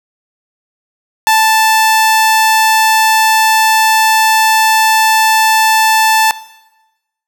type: tone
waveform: sawtooth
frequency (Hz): 880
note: A5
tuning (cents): 0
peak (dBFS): -3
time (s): 1.27-6.31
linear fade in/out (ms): 0
effects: noise-tail reverb RT60 1.0 s tail -18 dB re dry